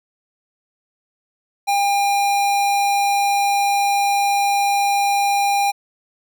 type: tone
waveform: square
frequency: 803 Hz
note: G5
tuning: 41 cents sharp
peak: -16 dBFS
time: 1.67-5.72 s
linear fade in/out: 20 ms
effects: none